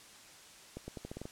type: accelerating click train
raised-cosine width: 2 ms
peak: -28 dBFS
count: 8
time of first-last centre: 0.77-1.255 s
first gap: 110 ms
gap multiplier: 0.84
effects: white hiss -55 dBFS RMS until 1.31 s + low-pass 9000 Hz 12 dB/octave